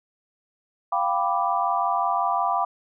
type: chord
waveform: sine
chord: G dominant seventh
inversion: third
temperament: equal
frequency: 698.5 / 784 / 987.8 / 1174.7 Hz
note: F5 / G5 / B5 / D6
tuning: 0 / 0 / 0 / 0 cents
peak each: -26 dBFS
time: 0.92-2.65 s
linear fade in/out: 5 ms
effects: none